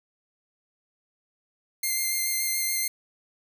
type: tone with vibrato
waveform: 5% pulse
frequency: 2100 Hz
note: C7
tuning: 6 cents sharp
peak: -15 dBFS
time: 1.83-2.88 s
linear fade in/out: 5 ms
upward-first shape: square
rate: 7 Hz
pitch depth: 13 cents each way
effects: 9-bit